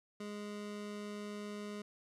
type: tone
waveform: 25% pulse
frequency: 207.3 Hz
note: G#3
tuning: 3 cents flat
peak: -38 dBFS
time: 0.2-1.82 s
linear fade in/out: 5 ms
effects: low-pass 9000 Hz 12 dB/octave